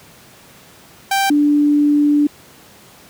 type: tone pair in turn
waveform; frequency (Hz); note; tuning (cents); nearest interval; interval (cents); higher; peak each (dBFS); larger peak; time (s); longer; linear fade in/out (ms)
sawtooth / sine; 784 / 293; G5 / D4; 0 / -4; octave + perfect fourth; 1704; first; -10; neither; 1.11-1.3 / 1.3-2.27; second; 5
effects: pink hiss -44 dBFS RMS until 3.09 s + high-pass 100 Hz 12 dB/octave